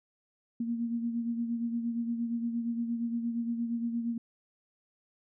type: beating tone pair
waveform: sine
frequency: 232.9 / 241.5 Hz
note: A#3 / B3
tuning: -1 / -39 cents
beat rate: 8.6 Hz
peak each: -30 / -39 dBFS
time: 0.6-4.18 s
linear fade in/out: 5 ms
effects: none